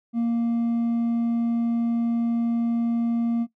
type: tone with hard clipping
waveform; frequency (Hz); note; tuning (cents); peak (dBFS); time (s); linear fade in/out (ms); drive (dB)
sine; 233.1; A#3; 0; -21; 0.13-3.47; 50; 2
effects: noise-tail reverb RT60 0.1 s tail -17 dB re dry